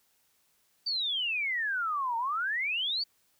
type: exponential two-way sweep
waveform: sine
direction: down then up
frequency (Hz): 4671 to 900 to 4671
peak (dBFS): -28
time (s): 0.86-3.04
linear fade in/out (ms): 10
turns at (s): 2.17
effects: white hiss -70 dBFS RMS until 3.39 s